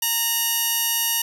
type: tone pair together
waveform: 5% pulse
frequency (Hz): 921.1 / 2900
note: A#5 / F#7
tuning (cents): -21 / -35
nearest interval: octave + minor sixth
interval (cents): 1986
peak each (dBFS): -13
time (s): 0.02-1.22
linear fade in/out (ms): 5
effects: none